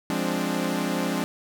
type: chord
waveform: sawtooth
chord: D half-diminished seventh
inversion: first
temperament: equal with one note detuned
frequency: 175.32 / 207.7 / 261.6 / 293.7 Hz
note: F3 / Ab3 / C4 / D4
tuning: +7 / 0 / 0 / 0 cents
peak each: -26 dBFS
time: 0.1-1.24 s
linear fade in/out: 0 ms
effects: none